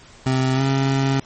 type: tone with pitch glide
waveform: 25% pulse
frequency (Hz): 130.81 to 135.66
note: C3 to C#3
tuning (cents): 0 to -37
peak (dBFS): -13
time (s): 0.26-1.2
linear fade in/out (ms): 5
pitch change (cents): +63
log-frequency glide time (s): 0.55-0.62
effects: pink hiss -46 dBFS RMS until 1.25 s + MP3 32 kbps